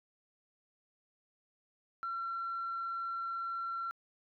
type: tone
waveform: sine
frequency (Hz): 1359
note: F6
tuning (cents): -48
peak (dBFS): -34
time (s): 2.03-3.91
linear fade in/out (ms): 0
effects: tanh soft clip ceiling -31 dBFS